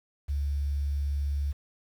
sine tone with quantisation, 71.1 Hz, C#2, 45 cents sharp, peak -26 dBFS, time 0.28-1.53 s, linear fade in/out 20 ms, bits 9, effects none

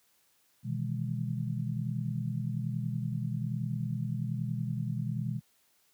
sine chord, E major seventh, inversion second, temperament just, 123.61 / 154.51 / 164.81 / 206 Hz, B2 / D#3 / E3 / G#3, +2 / -12 / 0 / -14 cents, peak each -33 / -37 / -38 / -38 dBFS, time 0.63-5.41 s, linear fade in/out 50 ms, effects white hiss -69 dBFS RMS until 5.93 s + high-pass 60 Hz 12 dB/octave

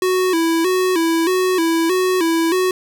square tone with vibrato, 349.2 Hz, F4, in tune, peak -15 dBFS, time 0.02-2.71 s, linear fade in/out 2 ms, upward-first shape square, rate 1.6 Hz, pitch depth 100 cents each way, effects none

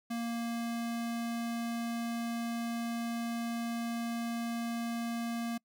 square tone, 233.1 Hz, A#3, in tune, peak -34 dBFS, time 0.1-5.58 s, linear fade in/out 10 ms, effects noise-tail reverb RT60 0.1 s tail -26 dB re dry

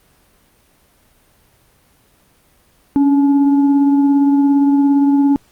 sine tone with frequency modulation, 279.8 Hz, C#4, 16 cents sharp, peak -9 dBFS, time 2.96-5.36 s, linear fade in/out 0 ms, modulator 577 Hz, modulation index 0.31, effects pink hiss -54 dBFS RMS until 5.51 s + Opus 32 kbps

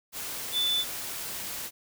sine tone in noise, 3500 Hz, A7, 10 cents flat, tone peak -24 dBFS, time 0.52-0.85 s, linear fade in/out 50 ms, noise white, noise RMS -36 dBFS, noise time 0.12-1.71 s, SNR +9 dB, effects none

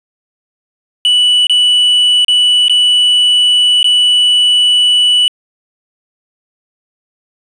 triangle tone with dropouts, 2960 Hz, F#7, in tune, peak -5 dBFS, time 1.05-5.28 s, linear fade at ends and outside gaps 1 ms, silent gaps 1.469-1.496 / 2.247-2.282 / 2.682-2.696 / 3.83-3.843 s, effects resampled to 22050 Hz + 7-bit

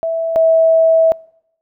sine tone pair in turn, 657 / 650.6 Hz, E5 / E5, -6 / -23 cents, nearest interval unison, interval 17 cents, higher first, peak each -15 / -8 dBFS, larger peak second, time 0.03-0.36 / 0.36-1.12 s, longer second, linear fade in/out 0 ms, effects noise-tail reverb RT60 0.8 s tail -26 dB re dry

